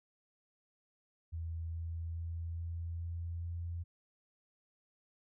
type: tone with pitch steps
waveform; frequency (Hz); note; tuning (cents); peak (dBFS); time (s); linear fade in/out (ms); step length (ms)
sine; 82.41 / 82.98 / 83.56 / 84.14 / 84.73 / 85.32; E2 / E2 / E2 / E2 / E2 / F2; 0 / +12 / +24 / +36 / +48 / -40; -37; 1.32-3.84; 20; 420
effects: none